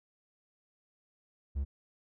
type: tone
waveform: triangle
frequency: 69.3 Hz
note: C#2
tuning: in tune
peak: -28 dBFS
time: 1.55-1.65 s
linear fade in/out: 20 ms
effects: none